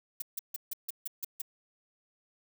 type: noise bursts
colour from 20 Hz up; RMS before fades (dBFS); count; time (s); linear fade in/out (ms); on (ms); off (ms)
violet; -35; 8; 0.2-1.418; 5; 21; 150
effects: none